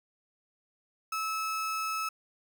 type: tone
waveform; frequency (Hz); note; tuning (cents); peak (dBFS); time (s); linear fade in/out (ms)
35% pulse; 1300; E6; -24; -29; 1.12-2.09; 5
effects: none